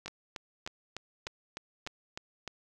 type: two click trains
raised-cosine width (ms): 0.2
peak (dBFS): -21 / -23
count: 9 / 4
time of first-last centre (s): 0.06-2.477 / 0.08-1.866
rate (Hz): 3.31 / 1.68
effects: none